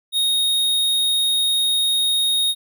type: tone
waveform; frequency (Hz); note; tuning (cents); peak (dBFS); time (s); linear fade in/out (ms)
square; 3729; A#7; 0; -17; 0.12-2.55; 50
effects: none